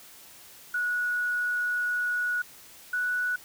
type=tone pair in turn; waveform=sine; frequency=1463 / 1476.6 Hz; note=F#6 / F#6; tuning=-20 / -4 cents; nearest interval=unison; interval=16 cents; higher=second; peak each=-25 dBFS; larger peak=neither; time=0.74-2.42 / 2.93-3.36 s; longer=first; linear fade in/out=5 ms; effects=white hiss -50 dBFS RMS until 3.44 s